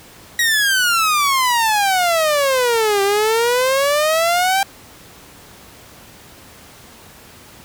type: exponential two-way sweep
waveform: sawtooth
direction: down then up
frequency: 1915 to 392 to 793 Hz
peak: -10 dBFS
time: 0.39-4.63 s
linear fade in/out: 2 ms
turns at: 3.02 s
effects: pink hiss -42 dBFS RMS until 7.64 s + high-pass 60 Hz 12 dB/octave